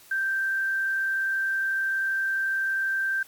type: tone with frequency modulation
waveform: sine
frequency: 1568 Hz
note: G6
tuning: in tune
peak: -23 dBFS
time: 0.11-3.23 s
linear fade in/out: 5 ms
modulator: 38.7 Hz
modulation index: 0.31
effects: white hiss -52 dBFS RMS until 3.27 s + MP3 96 kbps